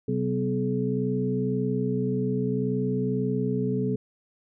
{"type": "tone cluster", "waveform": "sine", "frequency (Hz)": [130.5, 191.1, 252.9, 425.7], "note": ["C3", "G3", "B3", "G#4"], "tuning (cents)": [-4, -44, 41, 43], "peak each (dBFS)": -29, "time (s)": [0.08, 3.96], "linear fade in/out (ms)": 5, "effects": []}